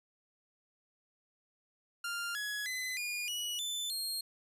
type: tone with pitch steps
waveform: sawtooth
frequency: 1396.9 / 1680.5 / 2022 / 2432 / 2926 / 3520 / 4235 Hz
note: F6 / G#6 / B6 / D#7 / F#7 / A7 / C8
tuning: 0 / +20 / +40 / -40 / -20 / 0 / +20 cents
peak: -32 dBFS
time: 2.04-4.21 s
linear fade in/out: 5 ms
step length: 310 ms
effects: resampled to 32000 Hz